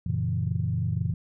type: chord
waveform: sine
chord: F# dominant seventh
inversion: none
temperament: equal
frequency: 92.5 / 116.54 / 138.59 / 164.81 Hz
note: F#2 / A#2 / C#3 / E3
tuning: 0 / 0 / 0 / 0 cents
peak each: -29 / -28 / -32 / -30 dBFS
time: 0.06-1.14 s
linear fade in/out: 5 ms
effects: tanh soft clip ceiling -14 dBFS